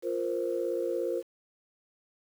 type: chord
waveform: sine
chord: F suspended fourth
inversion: none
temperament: equal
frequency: 349.2 / 466.2 / 523.3 Hz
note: F4 / Bb4 / C5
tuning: 0 / 0 / 0 cents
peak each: -32 dBFS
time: 0.02-1.23 s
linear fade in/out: 50 ms
effects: tanh soft clip ceiling -19 dBFS + 9-bit

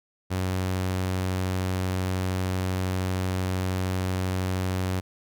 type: tone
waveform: sawtooth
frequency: 92.9 Hz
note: F#2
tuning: 7 cents sharp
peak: -21 dBFS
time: 0.3-5.01 s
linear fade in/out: 20 ms
effects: none

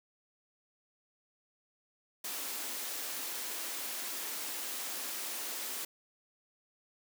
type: high-pass noise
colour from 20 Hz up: white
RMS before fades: -39 dBFS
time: 2.24-5.85 s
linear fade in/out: 5 ms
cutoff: 230 Hz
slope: 48 dB/octave
effects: none

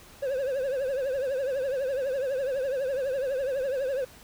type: tone with vibrato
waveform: triangle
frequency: 533 Hz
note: C5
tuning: 32 cents sharp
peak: -24 dBFS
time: 0.22-4.05 s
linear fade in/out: 10 ms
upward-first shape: triangle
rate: 12 Hz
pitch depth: 130 cents each way
effects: pink hiss -51 dBFS RMS until 4.23 s

